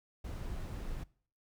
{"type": "noise", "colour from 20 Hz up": "brown", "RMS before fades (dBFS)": -40, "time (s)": [0.24, 1.04], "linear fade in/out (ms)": 10, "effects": ["noise-tail reverb RT60 0.5 s tail -22 dB re dry"]}